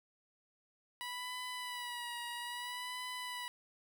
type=tone with vibrato; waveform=15% pulse; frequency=977 Hz; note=B5; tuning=19 cents flat; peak=-34 dBFS; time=1.01-3.48 s; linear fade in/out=0 ms; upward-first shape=sine; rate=0.61 Hz; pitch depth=41 cents each way; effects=none